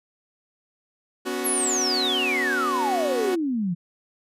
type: chord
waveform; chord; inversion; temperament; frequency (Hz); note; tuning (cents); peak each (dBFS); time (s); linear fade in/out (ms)
sawtooth; B suspended second; none; equal with one note detuned; 246.9 / 281.7 / 370; B3 / C#4 / F#4; 0 / +28 / 0; -28 / -28 / -24; 1.25-3.36; 20
type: exponential sweep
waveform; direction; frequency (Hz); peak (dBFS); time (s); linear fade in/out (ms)
sine; down; 11740 to 165; -22; 1.44-3.75; 20
effects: resampled to 32000 Hz